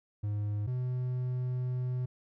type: tone pair in turn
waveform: triangle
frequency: 103.83 / 126 Hz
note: G#2 / B2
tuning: 0 / +35 cents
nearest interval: minor third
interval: 335 cents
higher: second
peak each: -28 / -28 dBFS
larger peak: neither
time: 0.23-0.67 / 0.67-2.06 s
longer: second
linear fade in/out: 10 ms
effects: none